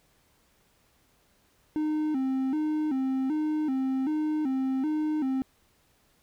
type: tone with vibrato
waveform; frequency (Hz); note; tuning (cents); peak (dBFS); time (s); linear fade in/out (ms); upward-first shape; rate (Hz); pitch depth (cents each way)
triangle; 284.6; C#4; +46; -23; 1.76-5.42; 0; square; 1.3; 130
effects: pink hiss -66 dBFS RMS until 6.22 s